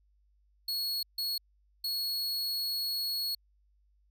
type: tone bursts at uneven times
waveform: 45% pulse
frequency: 4342 Hz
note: C#8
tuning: 37 cents flat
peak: -30 dBFS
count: 3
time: 0.68-1.03 / 1.18-1.38 / 1.84-3.35 s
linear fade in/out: 5 ms
effects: added 50 Hz sine -65 dBFS peak until 4.1 s